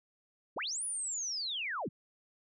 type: linear two-way sweep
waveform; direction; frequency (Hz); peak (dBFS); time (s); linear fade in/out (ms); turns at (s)
sine; up then down; 82.41 to 10000 to 82.41; -34; 0.56-1.89; 10; 0.84
effects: none